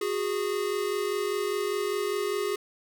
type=tone pair together; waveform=square; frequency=367.2 / 412.2 Hz; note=F#4 / G#4; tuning=-13 / -13 cents; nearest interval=major second; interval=200 cents; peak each=-32 / -29 dBFS; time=0.01-2.56 s; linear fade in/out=5 ms; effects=none